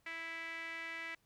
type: tone with band-pass filter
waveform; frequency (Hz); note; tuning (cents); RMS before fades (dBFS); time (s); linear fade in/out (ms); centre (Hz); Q
sawtooth; 329.6; E4; 0; -44; 0.06-1.15; 5; 2100; 5
effects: pink hiss -75 dBFS RMS until 1.25 s